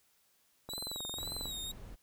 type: tone with vibrato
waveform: sawtooth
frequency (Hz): 3870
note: B7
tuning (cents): -36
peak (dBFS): -36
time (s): 0.69-1.72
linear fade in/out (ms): 10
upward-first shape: sine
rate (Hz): 1.9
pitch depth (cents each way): 90
type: click train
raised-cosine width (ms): 1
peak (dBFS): -30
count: 18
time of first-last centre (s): 0.69-1.456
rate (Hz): 22.2
type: noise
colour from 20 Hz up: brown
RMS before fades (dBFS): -48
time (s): 1.16-1.96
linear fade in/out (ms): 20
effects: white hiss -71 dBFS RMS until 2.02 s